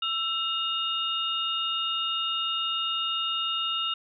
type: tone cluster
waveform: sine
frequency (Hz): 1335 / 2846 / 3673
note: E6 / F7 / A#7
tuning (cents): +22 / +32 / -26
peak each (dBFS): -32 / -28 / -33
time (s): 0.02-3.94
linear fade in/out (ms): 5
effects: none